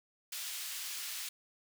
pink high-pass noise, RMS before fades -41 dBFS, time 0.32-1.29 s, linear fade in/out 5 ms, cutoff 2700 Hz, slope 12 dB/octave, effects none

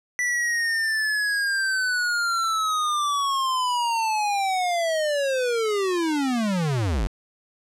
square linear sweep, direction down, 1975.5 to 39.41 Hz, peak -22 dBFS, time 0.19-7.07 s, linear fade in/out 0 ms, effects low-pass 9000 Hz 12 dB/octave

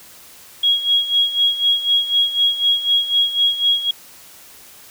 sine tone with tremolo, 3304 Hz, G#7, 10 cents flat, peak -11 dBFS, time 0.63-3.91 s, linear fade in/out 5 ms, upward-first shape sine, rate 4 Hz, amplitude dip 75%, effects white hiss -43 dBFS RMS until 4.9 s

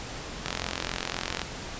click train, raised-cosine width 0.2 ms, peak -11 dBFS, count 43, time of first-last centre 0.46-1.417 s, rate 43.9 Hz, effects pink hiss -38 dBFS RMS until 1.79 s + resampled to 16000 Hz

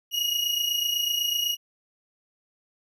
35% pulse tone pair together, 2870 / 2898 Hz, F7 / F#7, +47 / -37 cents, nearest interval unison, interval 16 cents, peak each -25 dBFS, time 0.11-1.57 s, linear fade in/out 50 ms, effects none

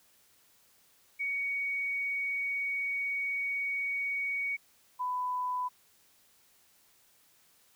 sine tone pair in turn, 2241 / 998.3 Hz, C#7 / B5, +18 / +18 cents, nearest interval octave + major second, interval 1400 cents, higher first, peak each -30 / -30 dBFS, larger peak neither, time 1.19-4.57 / 4.99-5.69 s, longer first, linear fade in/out 20 ms, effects white hiss -65 dBFS RMS until 7.75 s

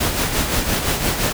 pink noise with tremolo, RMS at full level -18 dBFS, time 0-1.33 s, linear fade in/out 10 ms, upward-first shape sine, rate 5.8 Hz, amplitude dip 50%, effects none

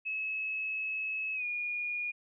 sine tone with pitch glide, 2583 to 2438 Hz, E7 to D#7, -36 to -36 cents, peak -32 dBFS, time 0.05-2.12 s, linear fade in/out 20 ms, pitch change -100 cents, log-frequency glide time 1.34-1.45 s, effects none

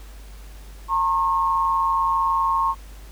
sine tone pair together, 910.7 / 1083 Hz, A#5 / C#6, -41 / -41 cents, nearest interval minor third, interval 300 cents, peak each -23 / -19 dBFS, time 0.88-2.75 s, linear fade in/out 50 ms, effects added 50 Hz sine -38 dBFS peak until 3.11 s + pink hiss -49 dBFS RMS until 3.11 s

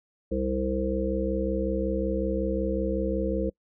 harmonic tone, 65.41 Hz, C2, in tune, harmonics 1 / 3 / 5 / 7 / 8, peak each -31 / -31 / -31 / -31 / -31 dBFS, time 0.31-3.5 s, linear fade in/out 10 ms, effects noise-tail reverb RT60 0.1 s tail -25 dB re dry

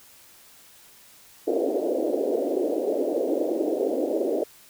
pink band-pass noise, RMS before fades -25 dBFS, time 1.47-4.44 s, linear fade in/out 10 ms, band 290 to 620 Hz, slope 48 dB/octave, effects white hiss -52 dBFS RMS until 4.69 s

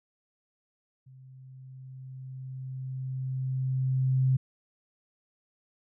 sine tone with level ramp, 130.81 Hz, C3, in tune, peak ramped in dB -49 to -20 dBFS, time 1.06-4.37 s, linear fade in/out 10 ms, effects none

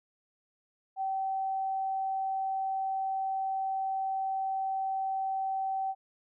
sine tone, 770 Hz, G5, 31 cents flat, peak -29 dBFS, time 0.96-5.95 s, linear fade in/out 50 ms, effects none

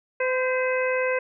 harmonic tone with a mistuned harmonic, 511 Hz, C5, 41 cents flat, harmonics 1 / 2 / 3 / 4 / 5, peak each -23 / -32 / -30 / -31 / -32 dBFS, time 0.2-1.19 s, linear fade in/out 5 ms, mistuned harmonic 3, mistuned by +34 cents, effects none

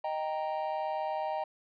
triangle chord, Eb major, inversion none, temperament equal, 622.3 / 784 / 932.3 Hz, Eb5 / G5 / Bb5, 0 / 0 / 0 cents, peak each -33 / -33 / -35 dBFS, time 0.04-1.44 s, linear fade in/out 5 ms, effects resampled to 11025 Hz

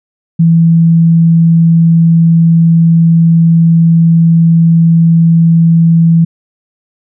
sine tone, 165.7 Hz, E3, 9 cents sharp, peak -3 dBFS, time 0.39-6.25 s, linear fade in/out 10 ms, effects none

